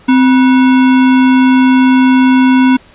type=tone with sample-and-hold; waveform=sine; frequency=258.8 Hz; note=C4; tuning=19 cents flat; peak=-4 dBFS; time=0.08-2.77 s; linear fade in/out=10 ms; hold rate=1225 Hz; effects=pink hiss -42 dBFS RMS until 2.94 s + resampled to 8000 Hz